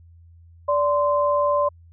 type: tone pair together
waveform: sine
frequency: 582 / 1037 Hz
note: D5 / C6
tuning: -16 / -16 cents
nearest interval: minor seventh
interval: 1000 cents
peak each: -19 / -21 dBFS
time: 0.68-1.69 s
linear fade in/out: 10 ms
effects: added 84 Hz sine -46 dBFS peak until 1.92 s